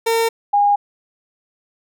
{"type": "tone pair in turn", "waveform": ["30% pulse", "sine"], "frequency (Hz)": [456.3, 815.9], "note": ["A#4", "G#5"], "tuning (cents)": [-37, -31], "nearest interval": "minor seventh", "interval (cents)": 1006, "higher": "second", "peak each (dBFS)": [-12, -11], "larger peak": "second", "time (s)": [[0.06, 0.29], [0.53, 0.76]], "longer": "neither", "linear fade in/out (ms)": 10, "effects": []}